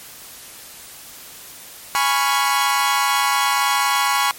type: chord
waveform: sawtooth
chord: C# dominant seventh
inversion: second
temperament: equal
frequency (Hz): 830.6 / 987.8 / 1108.7 / 1396.9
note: G#5 / B5 / C#6 / E#6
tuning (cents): 0 / 0 / 0 / 0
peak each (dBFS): -18 / -18 / -16 / -22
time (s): 1.95-4.31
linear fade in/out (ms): 0
effects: white hiss -39 dBFS RMS until 4.38 s + MP3 64 kbps